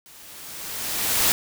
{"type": "noise with level ramp", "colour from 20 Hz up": "white", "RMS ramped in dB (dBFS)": [-48, -18], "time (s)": [0.06, 1.32], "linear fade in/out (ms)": 0, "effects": []}